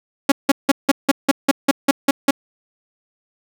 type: tone bursts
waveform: sawtooth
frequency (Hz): 277.2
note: C#4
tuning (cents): 0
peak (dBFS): -6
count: 11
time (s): 0.29-2.309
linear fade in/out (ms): 5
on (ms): 29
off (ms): 170
effects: none